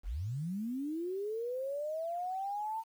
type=linear sweep; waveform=sine; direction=up; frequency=32.78 to 909 Hz; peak=-34 dBFS; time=0.03-2.84 s; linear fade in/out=50 ms; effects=10-bit